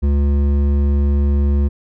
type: tone with hard clipping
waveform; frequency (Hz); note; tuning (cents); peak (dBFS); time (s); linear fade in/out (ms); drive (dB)
triangle; 71; C#2; +42; -14; 0.02-1.69; 20; 14
effects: none